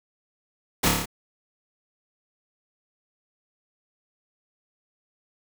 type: noise with echo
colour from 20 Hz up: pink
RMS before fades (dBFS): -21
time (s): 0.83-0.89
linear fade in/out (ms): 10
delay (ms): 28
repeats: 6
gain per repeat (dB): -2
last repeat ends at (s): 1.058
effects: none